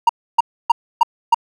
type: tone bursts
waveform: triangle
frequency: 932.3 Hz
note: A#5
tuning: in tune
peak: -5 dBFS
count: 5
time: 0.07-1.345 s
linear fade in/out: 5 ms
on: 23 ms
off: 290 ms
effects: none